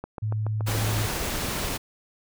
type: click train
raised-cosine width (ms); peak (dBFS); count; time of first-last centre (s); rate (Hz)
1; -20; 7; 0.04-0.892; 7.04
type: tone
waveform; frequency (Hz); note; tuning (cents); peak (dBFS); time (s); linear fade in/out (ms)
sine; 107.6; A2; -38; -24; 0.22-1.07; 10
type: noise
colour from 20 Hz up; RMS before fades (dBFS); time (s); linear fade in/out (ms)
pink; -29; 0.66-1.78; 20
effects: none